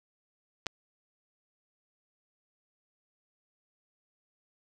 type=clicks; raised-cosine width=0.2 ms; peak=-29 / -12 dBFS; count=2; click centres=0.661 / 0.667 s; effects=none